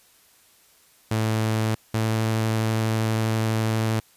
sawtooth tone pair in turn, 110 / 110.96 Hz, A2 / A2, 0 / +15 cents, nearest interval unison, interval 15 cents, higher second, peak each -17 dBFS, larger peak neither, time 1.11-1.75 / 1.94-4 s, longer second, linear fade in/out 5 ms, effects white hiss -57 dBFS RMS until 4.16 s + resampled to 32000 Hz

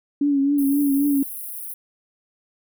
sine tone with vibrato, 281.5 Hz, C#4, 27 cents sharp, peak -16 dBFS, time 0.21-1.23 s, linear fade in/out 5 ms, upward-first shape triangle, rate 3.8 Hz, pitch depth 57 cents each way
white high-pass noise, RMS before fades -33 dBFS, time 0.58-1.74 s, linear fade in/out 5 ms, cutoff 9500 Hz, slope 96 dB/octave
effects none

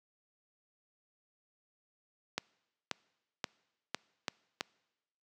clicks, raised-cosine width 0.2 ms, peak -15 dBFS, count 6, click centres 2.38 / 2.913 / 3.442 / 3.946 / 4.282 / 4.609 s, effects noise-tail reverb RT60 1.0 s tail -25 dB re dry + high-pass 150 Hz 12 dB/octave

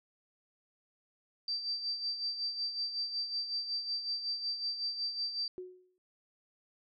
sine tone with tremolo, 4670 Hz, D8, 11 cents flat, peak -31 dBFS, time 1.48-5.48 s, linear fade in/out 2 ms, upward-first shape sine, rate 5.4 Hz, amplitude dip 60%
sine tone with exponential decay, 366.3 Hz, F#4, 17 cents flat, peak -37 dBFS, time 5.58-5.98 s, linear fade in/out 0 ms, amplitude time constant 85 ms
effects none

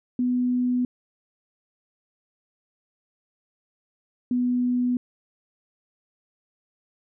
sine tone pair in turn, 248.3 / 247.1 Hz, B3 / B3, +9 / +1 cents, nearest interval unison, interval 8 cents, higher first, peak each -20 dBFS, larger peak neither, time 0.19-0.85 / 4.31-4.97 s, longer neither, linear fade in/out 2 ms, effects none

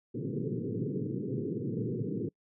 pink band-pass noise, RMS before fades -34 dBFS, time 0.14-2.29 s, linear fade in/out 10 ms, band 110 to 470 Hz, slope 96 dB/octave, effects noise-tail reverb RT60 0.1 s tail -26 dB re dry

